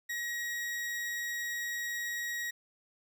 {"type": "tone", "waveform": "40% pulse", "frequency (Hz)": 1899, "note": "A#6", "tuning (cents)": 32, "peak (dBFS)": -33, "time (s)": [0.09, 2.51], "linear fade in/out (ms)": 10, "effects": []}